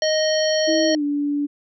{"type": "harmonic tone", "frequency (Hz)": 622.3, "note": "D#5", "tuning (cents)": 0, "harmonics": [1, 3, 5, 7, 9], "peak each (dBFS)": [-18, -28, -29, -27, -27], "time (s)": [0.02, 0.95], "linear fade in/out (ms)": 2}
{"type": "tone with pitch glide", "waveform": "sine", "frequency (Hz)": [322.7, 289.2], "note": ["E4", "D4"], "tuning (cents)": [-37, -27], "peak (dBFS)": -19, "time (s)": [0.67, 1.47], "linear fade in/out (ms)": 20, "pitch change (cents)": -190, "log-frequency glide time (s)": [0.89, 1.03]}
{"effects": []}